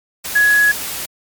sine tone in noise, 1678 Hz, G#6, 17 cents sharp, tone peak -9 dBFS, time 0.35-0.72 s, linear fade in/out 10 ms, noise white, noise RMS -25 dBFS, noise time 0.24-1.06 s, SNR +13 dB, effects MP3 96 kbps

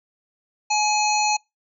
harmonic tone with a mistuned harmonic, 844 Hz, G#5, 28 cents sharp, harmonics 1 / 3 / 5 / 7 / 8, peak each -20 / -25 / -27 / -28 / -29 dBFS, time 0.7-1.37 s, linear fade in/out 10 ms, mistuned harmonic 7, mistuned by +17 cents, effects noise-tail reverb RT60 0.2 s tail -25 dB re dry

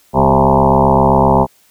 sine tone with frequency modulation, 530 Hz, C5, 22 cents sharp, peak -7 dBFS, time 0.13-1.47 s, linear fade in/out 50 ms, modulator 67.7 Hz, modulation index 6.6, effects white hiss -52 dBFS RMS until 1.7 s

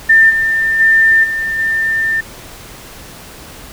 sine tone with level steps, 1795 Hz, A6, 34 cents sharp, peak -4 / -11 / -6 / -15 / -12 dBFS, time 0.09-2.21 s, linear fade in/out 10 ms, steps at 0.29 / 0.79 / 1.23 / 1.58 s, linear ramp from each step 20 ms, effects pink hiss -34 dBFS RMS until 3.72 s

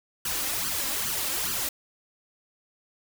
white noise with flanger, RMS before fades -29 dBFS, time 0.25-1.69 s, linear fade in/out 5 ms, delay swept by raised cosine 0.65 to 3.85 ms, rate 2.4 Hz, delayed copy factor +0.8, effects none

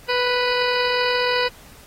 harmonic tone, 493.9 Hz, B4, in tune, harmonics 1 / 2 / 3 / 4 / 5 / 6 / 8 / 9 / 10, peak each -22 / -25 / -27 / -28 / -29 / -30 / -31 / -32 / -32 dBFS, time 0.08-1.49 s, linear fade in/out 20 ms, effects pink hiss -47 dBFS RMS until 1.86 s + AAC 48 kbps

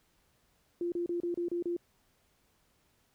sine tone bursts, 346.6 Hz, F4, 13 cents flat, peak -30 dBFS, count 7, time 0.81-1.766 s, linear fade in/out 2 ms, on 110 ms, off 31 ms, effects pink hiss -71 dBFS RMS until 3.14 s

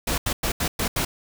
pink noise bursts at uneven times, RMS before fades -24 dBFS, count 6, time 0.07-0.18 / 0.26-0.33 / 0.43-0.52 / 0.6-0.68 / 0.79-0.88 / 0.96-1.05 s, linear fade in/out 5 ms, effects none

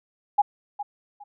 sine tone with echo, 821 Hz, G#5, 20 cents flat, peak -14 dBFS, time 0.38-0.42 s, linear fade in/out 10 ms, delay 410 ms, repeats 2, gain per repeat -13 dB, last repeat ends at 1.24 s, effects none

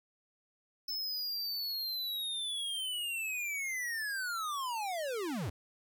square linear sweep, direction down, 5280 to 75 Hz, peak -35 dBFS, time 0.88-5.5 s, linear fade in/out 5 ms, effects none

